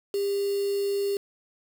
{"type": "tone with quantisation", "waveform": "sine", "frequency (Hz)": 400.2, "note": "G4", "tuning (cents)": 36, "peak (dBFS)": -24, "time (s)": [0.14, 1.17], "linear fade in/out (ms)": 2, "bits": 6, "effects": []}